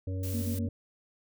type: harmonic tone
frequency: 93.6 Hz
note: F#2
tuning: 20 cents sharp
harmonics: 1 / 3 / 5 / 6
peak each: -31 / -41 / -45 / -47 dBFS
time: 0.07-0.69 s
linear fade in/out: 5 ms
type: noise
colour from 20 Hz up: blue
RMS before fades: -42 dBFS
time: 0.23-0.59 s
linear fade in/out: 5 ms
type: tone bursts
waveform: sine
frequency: 233.1 Hz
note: A#3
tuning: in tune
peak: -31 dBFS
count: 3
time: 0.33-0.678 s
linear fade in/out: 20 ms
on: 100 ms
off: 24 ms
effects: none